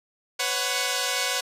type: chord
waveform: 5% pulse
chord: B suspended second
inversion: none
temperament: equal with one note detuned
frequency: 500.5 / 554.4 / 740 Hz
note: B4 / C#5 / F#5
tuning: +23 / 0 / 0 cents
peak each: -17 dBFS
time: 0.39-1.41 s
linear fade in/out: 10 ms
effects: resampled to 32000 Hz

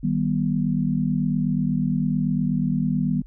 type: chord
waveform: sine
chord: Eb augmented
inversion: none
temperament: just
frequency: 155.56 / 194.45 / 243.1 Hz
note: Eb3 / G3 / B3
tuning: 0 / -14 / -27 cents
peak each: -24 dBFS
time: 0.03-3.22 s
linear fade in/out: 10 ms
effects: added 43 Hz sine -40 dBFS peak until 3.26 s

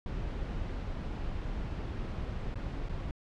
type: noise with dropouts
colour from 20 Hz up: brown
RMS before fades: -36 dBFS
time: 0.06-3.11 s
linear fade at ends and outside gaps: 2 ms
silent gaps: 2.544-2.556 / 2.887-2.893 s
effects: low-pass 4000 Hz 12 dB/octave

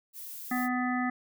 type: noise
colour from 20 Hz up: violet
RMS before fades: -42 dBFS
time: 0.13-0.69 s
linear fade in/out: 50 ms
type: harmonic tone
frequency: 250 Hz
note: B3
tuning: 21 cents sharp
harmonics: 1 / 3 / 5 / 7 / 8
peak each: -29 / -34 / -36 / -37 / -38 dBFS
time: 0.51-1.1 s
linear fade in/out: 5 ms
effects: none

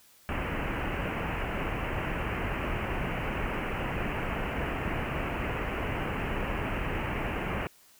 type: low-pass noise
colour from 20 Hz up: pink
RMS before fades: -32 dBFS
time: 0.29-7.67 s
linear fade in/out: 0 ms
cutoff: 2900 Hz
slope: 96 dB/octave
effects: white hiss -59 dBFS RMS until 7.99 s

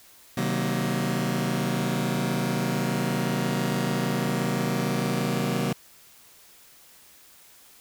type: chord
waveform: sawtooth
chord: C half-diminished seventh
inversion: none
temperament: just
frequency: 130.81 / 156.98 / 188.37 / 235.5 Hz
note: C3 / Eb3 / Gb3 / Bb3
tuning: 0 / +16 / +31 / +18 cents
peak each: -26 / -27 / -25 / -25 dBFS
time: 0.37-5.73 s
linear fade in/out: 5 ms
effects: white hiss -53 dBFS RMS until 7.8 s

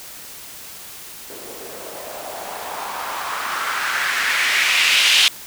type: noise with low-pass filter sweep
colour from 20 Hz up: violet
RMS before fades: -21 dBFS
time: 1.3-5.28 s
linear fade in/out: 0 ms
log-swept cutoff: 390 to 3100 Hz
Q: 2.4
effects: white hiss -37 dBFS RMS until 5.46 s

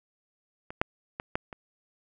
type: clicks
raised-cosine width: 0.5 ms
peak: -24 / -8 / -18 / -12 / -25 dBFS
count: 5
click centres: 0.705 / 0.815 / 1.199 / 1.355 / 1.528 s
effects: none

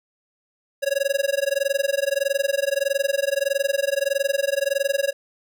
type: tone with amplitude modulation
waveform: square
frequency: 554.4 Hz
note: C#5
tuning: in tune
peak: -17 dBFS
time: 0.82-5.13 s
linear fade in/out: 20 ms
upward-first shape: sine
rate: 21.6 Hz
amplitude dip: 100%
effects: none

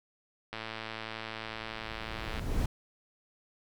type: click train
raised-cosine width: 0.3 ms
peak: -22 dBFS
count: 208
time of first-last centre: 0.53-2.395 s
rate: 111 Hz
type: noise with exponential growth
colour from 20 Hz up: brown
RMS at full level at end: -27 dBFS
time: 1.28-2.66 s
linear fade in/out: 5 ms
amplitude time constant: 300 ms
effects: none

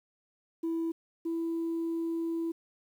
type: tone pair in turn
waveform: sine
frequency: 329.6 / 331.4 Hz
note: E4 / E4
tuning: 0 / +9 cents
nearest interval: unison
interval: 9 cents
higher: second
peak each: -27 / -28 dBFS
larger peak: first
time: 0.63-0.92 / 1.25-2.52 s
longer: second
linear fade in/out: 10 ms
effects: tanh soft clip ceiling -27 dBFS + 10-bit

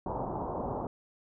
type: low-pass noise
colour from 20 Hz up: white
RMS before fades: -35 dBFS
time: 0.06-0.87 s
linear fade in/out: 2 ms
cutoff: 1000 Hz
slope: 48 dB/octave
effects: none

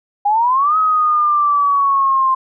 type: exponential two-way sweep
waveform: sine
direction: up then down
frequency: 804 to 1277 to 1046 Hz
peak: -11 dBFS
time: 0.25-2.35 s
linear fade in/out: 10 ms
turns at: 0.77 s
effects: none

